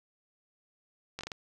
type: slowing click train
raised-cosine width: 0.2 ms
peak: -21 dBFS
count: 5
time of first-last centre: 1.19-1.318 s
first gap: 19 ms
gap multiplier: 1.36
effects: 9-bit